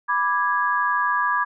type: chord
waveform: sine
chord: G# diminished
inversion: first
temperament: equal with one note detuned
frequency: 987.8 / 1174.7 / 1653.6 Hz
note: B5 / D6 / G#6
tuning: 0 / 0 / -8 cents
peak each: -23 dBFS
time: 0.08-1.45 s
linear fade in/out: 20 ms
effects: none